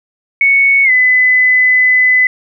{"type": "tone with pitch glide", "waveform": "sine", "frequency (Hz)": [2217, 2010], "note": ["C#7", "B6"], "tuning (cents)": [0, 30], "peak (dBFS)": -6, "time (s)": [0.41, 2.27], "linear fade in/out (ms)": 2, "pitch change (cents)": -170, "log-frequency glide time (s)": [0.84, 0.91], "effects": []}